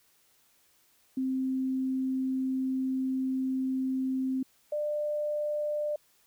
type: tone pair in turn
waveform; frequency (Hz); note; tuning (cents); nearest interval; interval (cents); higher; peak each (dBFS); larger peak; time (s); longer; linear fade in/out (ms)
sine; 261.8 / 596.3; C4 / D5; +1 / +26; octave + major second; 1425; second; -27 / -28; first; 1.17-4.43 / 4.72-5.96; first; 5
effects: white hiss -66 dBFS RMS until 6.26 s